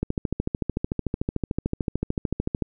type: click train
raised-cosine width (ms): 3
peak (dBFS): -11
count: 36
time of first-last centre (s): 0.03-2.623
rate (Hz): 13.5
effects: none